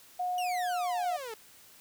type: tone with pitch glide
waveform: sine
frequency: 723 to 715.9 Hz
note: F#5 to F5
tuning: -40 to +43 cents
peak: -29 dBFS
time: 0.19-1.17 s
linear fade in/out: 10 ms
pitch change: -17 cents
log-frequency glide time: 0.55-0.79 s
type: exponential sweep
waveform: sawtooth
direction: down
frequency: 2960 to 423.9 Hz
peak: -34 dBFS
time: 0.38-1.34 s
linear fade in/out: 2 ms
effects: white hiss -56 dBFS RMS until 1.8 s